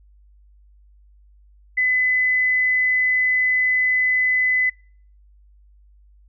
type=tone; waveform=sine; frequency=2012 Hz; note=B6; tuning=32 cents sharp; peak=-16 dBFS; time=1.77-4.7 s; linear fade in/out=10 ms; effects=noise-tail reverb RT60 0.5 s tail -26 dB re dry + added 50 Hz sine -49 dBFS peak until 6.28 s